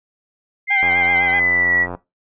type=tone with pitch glide; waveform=sine; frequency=2093 to 1941.6 Hz; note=C7 to B6; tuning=0 to -30 cents; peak=-14 dBFS; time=0.67-1.87 s; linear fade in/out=50 ms; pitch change=-130 cents; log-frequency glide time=1.09-1.73 s
type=tone with vibrato; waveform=sawtooth; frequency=789 Hz; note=G5; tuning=11 cents sharp; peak=-17 dBFS; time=0.7-1.4 s; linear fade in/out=10 ms; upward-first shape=sine; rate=7.9 Hz; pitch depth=49 cents each way
type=click train; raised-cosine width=1 ms; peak=-14 dBFS; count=100; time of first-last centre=0.83-1.95 s; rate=88.4 Hz
effects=noise-tail reverb RT60 0.2 s tail -18 dB re dry + resampled to 8000 Hz